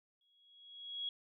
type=tone with exponential growth; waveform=sine; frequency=3322 Hz; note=G#7; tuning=in tune; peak=-35 dBFS; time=0.21-1.09 s; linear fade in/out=2 ms; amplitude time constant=190 ms; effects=none

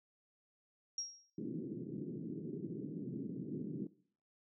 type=tone with exponential decay; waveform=sine; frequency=5610 Hz; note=F8; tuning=7 cents sharp; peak=-35 dBFS; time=0.98-1.3 s; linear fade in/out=2 ms; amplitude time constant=69 ms
type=band-pass noise; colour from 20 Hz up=white; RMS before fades=-43 dBFS; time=1.38-3.87 s; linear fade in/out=5 ms; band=130 to 370 Hz; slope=48 dB/octave
effects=noise-tail reverb RT60 0.5 s tail -18 dB re dry

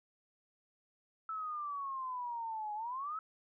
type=exponential two-way sweep; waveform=sine; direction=down then up; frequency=1318.5 to 830.6 to 1318.5 Hz; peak=-37 dBFS; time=1.29-3.19 s; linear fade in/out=2 ms; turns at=2.74 s; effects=none

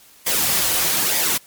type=noise with flanger; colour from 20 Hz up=white; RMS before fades=-19 dBFS; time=0.26-1.38 s; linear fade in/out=10 ms; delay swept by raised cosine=0.71 to 4.91 ms; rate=1.1 Hz; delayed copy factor=-0.55; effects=white hiss -49 dBFS RMS until 1.46 s + MP3 96 kbps

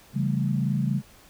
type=chord; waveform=sine; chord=A dominant seventh; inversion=first; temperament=equal with one note detuned; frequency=138.59 / 167.79 / 196 / 220 Hz; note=C#3 / E3 / G3 / A3; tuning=0 / +31 / 0 / 0 cents; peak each=-25 / -31 / -27 / -31 dBFS; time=0.13-1.02 s; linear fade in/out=50 ms; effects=pink hiss -53 dBFS RMS until 1.29 s

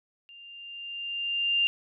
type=tone with level ramp; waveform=sine; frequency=2794 Hz; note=F7; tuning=in tune; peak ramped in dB=-47 to -20 dBFS; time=0.29-1.67 s; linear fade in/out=0 ms; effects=none

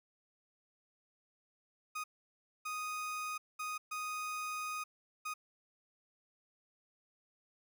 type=tone bursts at uneven times; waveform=30% pulse; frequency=1244.5 Hz; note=D#6; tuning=in tune; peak=-35 dBFS; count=5; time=1.95-2.04 / 2.65-3.38 / 3.59-3.78 / 3.91-4.84 / 5.25-5.34 s; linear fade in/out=10 ms; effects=none

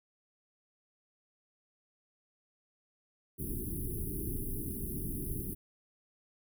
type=band-stop noise; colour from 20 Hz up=pink; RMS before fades=-37 dBFS; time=3.38-5.55 s; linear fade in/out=20 ms; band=410 to 9900 Hz; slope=96 dB/octave; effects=none

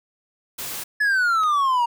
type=noise; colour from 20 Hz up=white; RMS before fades=-31 dBFS; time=0.58-0.84 s; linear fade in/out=10 ms
type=exponential sweep; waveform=triangle; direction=down; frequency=1727 to 932.3 Hz; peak=-15 dBFS; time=1-1.86 s; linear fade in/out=10 ms
type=click; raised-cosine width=0.2 ms; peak=-21 dBFS; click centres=1.435 s
effects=none

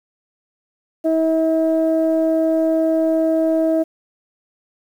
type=tone pair together; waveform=sine; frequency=321.5 / 644.1 Hz; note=E4 / E5; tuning=-43 / -40 cents; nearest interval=octave; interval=1203 cents; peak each=-16 dBFS; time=1.04-3.84 s; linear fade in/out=20 ms; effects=tanh soft clip ceiling -8 dBFS + 8-bit

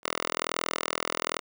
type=tone with high-pass filter; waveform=5% pulse; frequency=41.14 Hz; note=E1; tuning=3 cents flat; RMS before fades=-32 dBFS; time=0.03-1.4 s; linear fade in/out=20 ms; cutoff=730 Hz; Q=0.74; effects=none

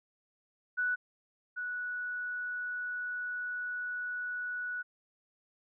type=tone pair in turn; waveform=sine; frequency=1480 / 1472.6 Hz; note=F#6 / F#6; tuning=0 / -9 cents; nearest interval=unison; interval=9 cents; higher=first; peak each=-28 / -34 dBFS; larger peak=first; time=0.77-0.96 / 1.56-4.83 s; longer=second; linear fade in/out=20 ms; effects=none

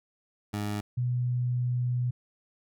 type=tone pair in turn; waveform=20% pulse / sine; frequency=103.83 / 123.48 Hz; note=G#2 / B2; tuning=0 / 0 cents; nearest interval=minor third; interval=300 cents; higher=second; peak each=-25 / -25 dBFS; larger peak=neither; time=0.53-0.81 / 0.97-2.11 s; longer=second; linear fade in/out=10 ms; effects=none

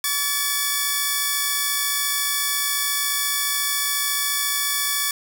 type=tone pair together; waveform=5% pulse; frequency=1138 / 1734.1 Hz; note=C#6 / A6; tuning=+45 / -26 cents; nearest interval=perfect fifth; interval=729 cents; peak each=-12 dBFS; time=0.04-5.11 s; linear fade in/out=2 ms; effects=none

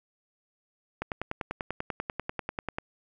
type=click train; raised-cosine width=0.5 ms; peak=-16 dBFS; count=19; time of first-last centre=1.02-2.785 s; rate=10.2 Hz; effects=none

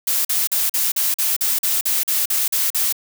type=noise bursts; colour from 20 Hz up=blue; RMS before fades=-19 dBFS; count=13; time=0.07-2.926 s; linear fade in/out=5 ms; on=180 ms; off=43 ms; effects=none

